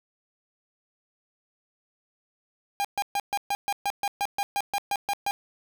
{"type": "tone bursts", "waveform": "45% pulse", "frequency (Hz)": 807, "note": "G#5", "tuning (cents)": -50, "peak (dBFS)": -24, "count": 15, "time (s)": [2.8, 5.31], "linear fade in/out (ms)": 0, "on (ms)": 46, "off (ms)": 130, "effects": []}